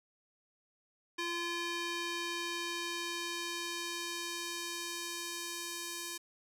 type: tone with band-pass filter sweep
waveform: square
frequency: 343.6 Hz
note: F4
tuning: 28 cents flat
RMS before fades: -39 dBFS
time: 1.18-6.18 s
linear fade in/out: 10 ms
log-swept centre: 2800 to 7900 Hz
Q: 0.72
effects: none